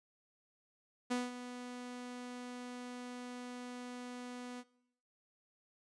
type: tone with ADSR envelope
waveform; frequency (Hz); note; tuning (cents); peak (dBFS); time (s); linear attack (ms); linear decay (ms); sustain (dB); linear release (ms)
sawtooth; 246.9; B3; 0; -28; 1.1-4.64; 16; 190; -12; 48
effects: noise-tail reverb RT60 0.8 s tail -21 dB re dry + resampled to 22050 Hz